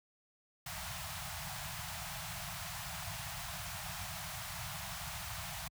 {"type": "band-stop noise", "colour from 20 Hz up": "pink", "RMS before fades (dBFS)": -42, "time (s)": [0.66, 5.68], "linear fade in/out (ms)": 5, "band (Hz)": [180, 630], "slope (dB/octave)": 96, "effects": ["high-pass 60 Hz 12 dB/octave"]}